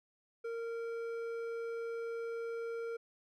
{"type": "tone with hard clipping", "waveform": "sine", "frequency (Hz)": 461.8, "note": "A#4", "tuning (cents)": -16, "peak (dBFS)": -39, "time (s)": [0.44, 2.97], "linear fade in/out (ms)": 10, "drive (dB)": 8, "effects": []}